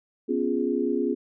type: chord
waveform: sine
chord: C# dominant seventh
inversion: third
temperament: equal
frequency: 246.9 / 277.2 / 349.2 / 415.3 Hz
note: B3 / C#4 / E#4 / G#4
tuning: 0 / 0 / 0 / 0 cents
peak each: -28 dBFS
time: 0.28-1.15 s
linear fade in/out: 20 ms
effects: none